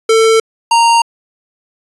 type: tone pair in turn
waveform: square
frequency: 446.8 / 928.3 Hz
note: A4 / A#5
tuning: +27 / -7 cents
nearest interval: octave + minor second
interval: 1266 cents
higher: second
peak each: -7 dBFS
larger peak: neither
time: 0.09-0.4 / 0.71-1.02 s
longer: neither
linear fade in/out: 5 ms
effects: resampled to 24000 Hz